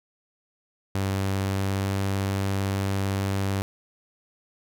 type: tone with pitch glide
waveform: sawtooth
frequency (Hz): 97.1 to 97.78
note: G2 to G2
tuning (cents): -16 to -4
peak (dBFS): -20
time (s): 0.95-3.62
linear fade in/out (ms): 0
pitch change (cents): +12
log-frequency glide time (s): 1.5-1.9
effects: none